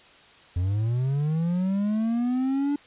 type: linear sweep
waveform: triangle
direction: up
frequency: 85.6 to 291.1 Hz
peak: -20 dBFS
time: 0.56-2.76 s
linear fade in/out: 5 ms
effects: white hiss -52 dBFS RMS until 2.86 s + resampled to 8000 Hz